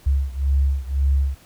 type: beating tone pair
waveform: sine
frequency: 68.1 / 70 Hz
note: C#2 / C#2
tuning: -30 / +18 cents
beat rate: 1.9 Hz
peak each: -19 / -21 dBFS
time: 0.06-1.35 s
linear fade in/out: 10 ms
effects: pink hiss -51 dBFS RMS until 1.45 s